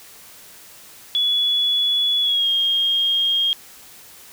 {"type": "tone with pitch glide", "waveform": "sine", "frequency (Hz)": [3401, 3240], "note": ["G#7", "G#7"], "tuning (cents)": [40, -43], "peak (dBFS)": -16, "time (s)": [1.15, 3.53], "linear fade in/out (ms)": 0, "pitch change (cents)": -83, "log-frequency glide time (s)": [2.21, 2.48], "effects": ["white hiss -44 dBFS RMS until 4.32 s"]}